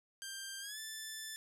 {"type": "tone with pitch glide", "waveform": "10% pulse", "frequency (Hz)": [1583, 1756.4], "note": ["G6", "A6"], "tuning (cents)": [17, -4], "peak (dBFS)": -34, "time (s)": [0.22, 1.36], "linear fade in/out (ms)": 0, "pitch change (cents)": 179, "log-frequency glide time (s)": [0.6, 0.79], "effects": []}